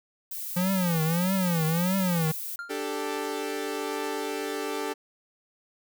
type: noise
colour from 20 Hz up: violet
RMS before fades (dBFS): -35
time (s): 0.31-2.56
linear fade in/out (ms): 5
type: tone with vibrato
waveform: square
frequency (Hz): 174.61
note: F3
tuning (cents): 0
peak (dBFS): -24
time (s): 0.56-2.32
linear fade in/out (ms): 10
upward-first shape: triangle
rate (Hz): 1.6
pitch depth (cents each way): 200
type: tone with exponential decay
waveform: triangle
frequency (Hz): 1396.9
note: F6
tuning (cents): 0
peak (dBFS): -29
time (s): 2.59-2.9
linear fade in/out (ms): 1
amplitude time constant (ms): 66
type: chord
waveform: sawtooth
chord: D suspended fourth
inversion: none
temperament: equal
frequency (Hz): 293.7 / 392 / 440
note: D4 / G4 / A4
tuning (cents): 0 / 0 / 0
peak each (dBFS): -31 / -30 / -29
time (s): 2.69-4.94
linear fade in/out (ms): 20
effects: none

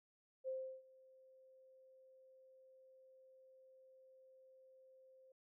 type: tone with ADSR envelope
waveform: sine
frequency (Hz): 523.3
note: C5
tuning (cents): 0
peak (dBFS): -39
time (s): 0.44-5.32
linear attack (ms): 40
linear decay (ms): 340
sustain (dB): -24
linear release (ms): 3
effects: none

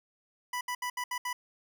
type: tone bursts at uneven times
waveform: 25% pulse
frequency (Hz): 987.8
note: B5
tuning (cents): 0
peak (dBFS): -28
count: 6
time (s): 0.53-0.61 / 0.68-0.75 / 0.82-0.9 / 0.97-1.04 / 1.11-1.18 / 1.25-1.33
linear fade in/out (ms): 5
effects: none

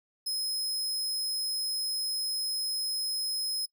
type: tone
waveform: sawtooth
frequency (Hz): 5120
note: D#8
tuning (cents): +49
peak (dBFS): -27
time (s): 0.26-3.66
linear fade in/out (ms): 10
effects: noise-tail reverb RT60 0.1 s tail -22 dB re dry

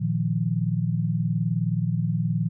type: chord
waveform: sine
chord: Bb suspended fourth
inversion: none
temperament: equal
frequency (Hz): 116.54 / 155.56 / 174.61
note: Bb2 / Eb3 / F3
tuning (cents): 0 / 0 / 0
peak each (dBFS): -26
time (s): 0-2.49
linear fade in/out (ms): 20
effects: none

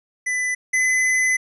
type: tone pair in turn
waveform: square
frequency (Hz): 1999 / 2022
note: B6 / B6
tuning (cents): +20 / +40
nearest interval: unison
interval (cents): 20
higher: second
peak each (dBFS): -21 / -17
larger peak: second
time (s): 0.26-0.55 / 0.73-1.37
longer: second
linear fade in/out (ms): 10
effects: resampled to 24000 Hz

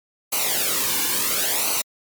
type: noise with flanger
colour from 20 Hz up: white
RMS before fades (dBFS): -22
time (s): 0.32-1.82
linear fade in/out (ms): 10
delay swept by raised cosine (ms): 0.57 to 1.57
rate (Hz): 0.72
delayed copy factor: -0.75
effects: MP3 96 kbps

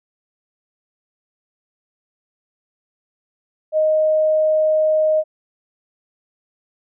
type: tone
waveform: sine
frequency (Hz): 622.3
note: D#5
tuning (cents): 0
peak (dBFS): -13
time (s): 3.72-5.24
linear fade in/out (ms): 50
effects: none

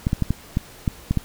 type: clicks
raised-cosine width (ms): 5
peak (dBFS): -7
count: 8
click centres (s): 0.069 / 0.131 / 0.223 / 0.306 / 0.571 / 0.878 / 1.11 / 1.173
effects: pink hiss -44 dBFS RMS until 1.24 s

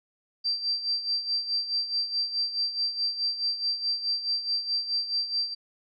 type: tone with tremolo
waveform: sine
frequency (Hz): 4698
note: D8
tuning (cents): 0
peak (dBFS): -23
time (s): 0.44-5.55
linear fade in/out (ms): 20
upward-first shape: sine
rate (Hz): 4.7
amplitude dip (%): 70
effects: none

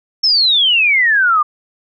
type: exponential sweep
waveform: sine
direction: down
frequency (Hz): 5430 to 1174.7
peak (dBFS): -9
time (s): 0.23-1.43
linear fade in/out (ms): 10
effects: none

